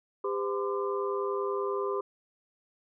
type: tone cluster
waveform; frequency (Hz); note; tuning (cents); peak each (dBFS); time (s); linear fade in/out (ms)
sine; 399.8 / 510 / 1022 / 1191; G4 / C5 / C6 / D6; +34 / -44 / -41 / +24; -30 / -36 / -36 / -38; 0.24-2.01; 5
effects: none